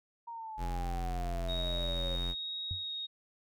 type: exponential sweep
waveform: sine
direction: down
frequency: 942 to 538 Hz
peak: -40 dBFS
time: 0.27-2.16 s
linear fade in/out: 10 ms
type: tone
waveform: square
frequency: 43.65 Hz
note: F1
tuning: in tune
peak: -34 dBFS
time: 0.57-2.35 s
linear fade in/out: 50 ms
type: tone with vibrato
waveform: sine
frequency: 3759 Hz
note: A#7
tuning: 14 cents sharp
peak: -36 dBFS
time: 1.48-3.07 s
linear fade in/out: 20 ms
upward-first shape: sine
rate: 1.1 Hz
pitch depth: 8 cents each way
type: tone with exponential decay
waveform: sine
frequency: 91.3 Hz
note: F#2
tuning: 23 cents flat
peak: -31 dBFS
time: 2.71-2.85 s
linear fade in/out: 0 ms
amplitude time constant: 30 ms
effects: none